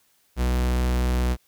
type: tone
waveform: 45% pulse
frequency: 61.9 Hz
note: B1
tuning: 5 cents sharp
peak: -20 dBFS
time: 0.36-1.37 s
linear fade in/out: 50 ms
effects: white hiss -64 dBFS RMS until 1.47 s

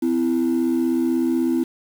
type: ring-modulated tone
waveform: triangle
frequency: 293.7 Hz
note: D4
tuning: in tune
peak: -11 dBFS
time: 0.02-1.64 s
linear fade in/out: 10 ms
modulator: 38.1 Hz
effects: tanh soft clip ceiling -12 dBFS + 7-bit

